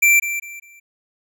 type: tone with echo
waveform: square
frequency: 2349 Hz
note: D7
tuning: in tune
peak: -11 dBFS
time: 0.02-0.2 s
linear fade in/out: 10 ms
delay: 200 ms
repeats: 3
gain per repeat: -11 dB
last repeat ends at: 0.8 s
effects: none